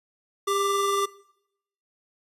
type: tone pair together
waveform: square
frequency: 399.3 / 1176.7 Hz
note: G4 / D6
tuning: +32 / +3 cents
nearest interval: octave + perfect fifth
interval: 1871 cents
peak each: -26 dBFS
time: 0.47-1.06 s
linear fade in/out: 10 ms
effects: noise-tail reverb RT60 0.8 s tail -21 dB re dry + resampled to 32000 Hz